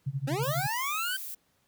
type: tone with tremolo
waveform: sine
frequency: 136.8 Hz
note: C#3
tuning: 23 cents flat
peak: -26 dBFS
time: 0.06-0.67 s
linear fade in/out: 10 ms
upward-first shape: sine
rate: 12 Hz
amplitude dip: 95%
type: linear sweep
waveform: 25% pulse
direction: up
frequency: 251.2 to 1568 Hz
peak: -26 dBFS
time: 0.27-1.17 s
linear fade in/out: 10 ms
type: noise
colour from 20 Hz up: violet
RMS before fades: -39 dBFS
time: 0.42-1.35 s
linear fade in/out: 10 ms
effects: pink hiss -70 dBFS RMS until 1.67 s + high-pass 60 Hz 12 dB/octave